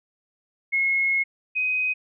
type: tone pair in turn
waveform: sine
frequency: 2168 / 2512 Hz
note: C#7 / D#7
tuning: -39 / +16 cents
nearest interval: minor third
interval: 255 cents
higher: second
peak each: -19 / -21 dBFS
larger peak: first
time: 0.72-1.24 / 1.55-1.94 s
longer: first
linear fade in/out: 20 ms
effects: none